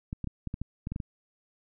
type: clicks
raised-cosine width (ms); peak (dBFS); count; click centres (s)
5; -21; 10; 0.129 / 0.243 / 0.273 / 0.473 / 0.541 / 0.616 / 0.871 / 0.92 / 0.961 / 1.002
effects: none